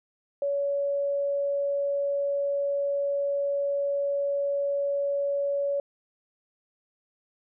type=tone; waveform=sine; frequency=564 Hz; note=C#5; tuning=30 cents sharp; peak=-24 dBFS; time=0.42-5.8 s; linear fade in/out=2 ms; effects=none